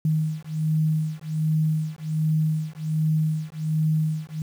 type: beating tone pair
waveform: sine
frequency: 155.56 / 156.86 Hz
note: D#3 / D#3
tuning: 0 / +14 cents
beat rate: 1.3 Hz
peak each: -24 dBFS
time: 0.05-4.42 s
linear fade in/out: 2 ms
effects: 8-bit